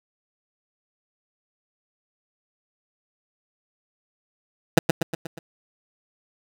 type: tone with echo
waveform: 15% pulse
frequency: 164.81 Hz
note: E3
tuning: in tune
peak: -4 dBFS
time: 4.77-4.79 s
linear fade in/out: 5 ms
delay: 120 ms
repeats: 5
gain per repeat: -5 dB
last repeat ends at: 5.39 s
effects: none